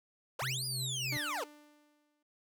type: linear two-way sweep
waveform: 25% pulse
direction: up then down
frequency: 398 to 4990 to 398 Hz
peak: -31 dBFS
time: 0.39-1.44 s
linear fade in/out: 5 ms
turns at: 0.65 s
type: tone with tremolo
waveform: triangle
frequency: 130 Hz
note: C3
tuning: 11 cents flat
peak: -35 dBFS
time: 0.42-1.17 s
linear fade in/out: 2 ms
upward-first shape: triangle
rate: 3.1 Hz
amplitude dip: 50%
type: tone with exponential decay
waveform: sawtooth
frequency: 296.5 Hz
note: D4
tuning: 17 cents sharp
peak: -35 dBFS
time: 1.12-2.23 s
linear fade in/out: 5 ms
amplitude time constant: 240 ms
effects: noise-tail reverb RT60 0.1 s tail -20 dB re dry